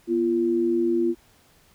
sine tone pair together, 242.7 / 343.2 Hz, B3 / F4, -30 / -30 cents, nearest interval tritone, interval 600 cents, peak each -26 / -20 dBFS, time 0.07-1.15 s, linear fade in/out 50 ms, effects pink hiss -58 dBFS RMS until 1.74 s

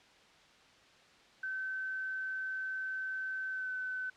sine tone with pitch glide, 1535 to 1515.6 Hz, G6 to F#6, -37 to +41 cents, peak -35 dBFS, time 1.43-4.1 s, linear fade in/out 5 ms, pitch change -22 cents, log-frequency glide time 3.49-3.7 s, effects white hiss -61 dBFS RMS until 4.16 s + low-pass 4000 Hz 12 dB/octave

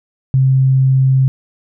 sine tone, 132.5 Hz, C3, 22 cents sharp, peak -8 dBFS, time 0.34-1.28 s, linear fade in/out 0 ms, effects none

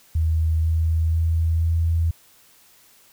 sine tone with pitch steps, 80.1 / 80.94 / 81.78 / 82.64 Hz, E2 / E2 / E2 / E2, -49 / -31 / -13 / +5 cents, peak -17 dBFS, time 0.15-2.11 s, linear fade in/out 5 ms, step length 490 ms, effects white hiss -54 dBFS RMS until 3.12 s

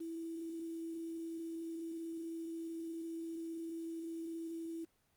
sine tone with quantisation, 329.6 Hz, E4, in tune, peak -40 dBFS, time 0-4.85 s, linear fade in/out 10 ms, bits 10, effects pink hiss -75 dBFS RMS until 5.16 s + Opus 32 kbps

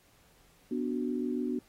sine chord, B minor, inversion none, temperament equal, 246.9 / 293.7 / 370 Hz, B3 / D4 / F#4, 0 / 0 / 0 cents, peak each -32 / -35 / -36 dBFS, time 0.71-1.59 s, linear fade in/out 5 ms, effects pink hiss -64 dBFS RMS until 1.68 s + AAC 48 kbps

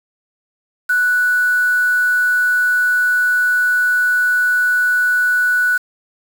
sine tone with quantisation, 1480 Hz, F#6, in tune, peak -12 dBFS, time 0.89-5.78 s, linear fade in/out 10 ms, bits 5, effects none

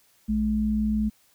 sine tone pair together, 59.97 / 214.2 Hz, A#1 / A3, +50 / -46 cents, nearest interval octave + minor seventh, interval 2204 cents, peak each -29 / -22 dBFS, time 0.28-1.1 s, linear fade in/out 20 ms, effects white hiss -62 dBFS RMS until 1.34 s

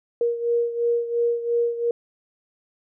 sine beating tone pair, 470.9 / 473.8 Hz, A#4 / A#4, +18 / +28 cents, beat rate 2.9 Hz, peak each -21 / -26 dBFS, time 0.21-1.91 s, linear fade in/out 2 ms, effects none

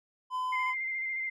triangle tone, 1015 Hz, B5, 47 cents sharp, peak -28 dBFS, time 0.3-0.75 s, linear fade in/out 50 ms
sine tone with vibrato, 2093 Hz, C7, in tune, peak -31 dBFS, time 0.52-1.3 s, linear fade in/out 10 ms, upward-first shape square, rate 14 Hz, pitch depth 18 cents each way
effects none

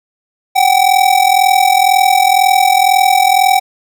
square ring-modulated tone, 766 Hz, G5, 40 cents flat, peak -5 dBFS, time 0.55-3.6 s, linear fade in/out 20 ms, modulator 21 Hz, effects none

